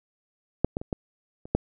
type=clicks; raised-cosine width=2 ms; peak=-6 / -14 / -22 / -14 / -28 / -7 dBFS; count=6; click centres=0.646 / 0.769 / 0.815 / 0.928 / 1.455 / 1.55 s; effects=none